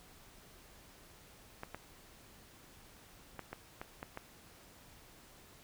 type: clicks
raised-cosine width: 0.5 ms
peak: -27 dBFS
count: 7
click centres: 1.634 / 1.746 / 3.393 / 3.53 / 3.815 / 4.029 / 4.174 s
effects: pink hiss -59 dBFS RMS until 5.63 s